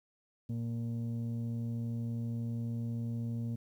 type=tone pair together; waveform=sine; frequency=116.55 / 233.1 Hz; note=A#2 / A#3; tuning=0 / 0 cents; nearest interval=octave; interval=1200 cents; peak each=-32 / -35 dBFS; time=0.49-3.56 s; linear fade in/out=10 ms; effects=tanh soft clip ceiling -31 dBFS + 11-bit